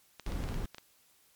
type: clicks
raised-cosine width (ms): 0.2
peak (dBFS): -27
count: 8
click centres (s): 0.197 / 0.264 / 0.321 / 0.439 / 0.489 / 0.543 / 0.746 / 0.783
type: noise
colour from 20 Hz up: brown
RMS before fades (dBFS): -35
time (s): 0.26-0.66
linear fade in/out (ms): 5
effects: white hiss -66 dBFS RMS until 1.35 s + MP3 96 kbps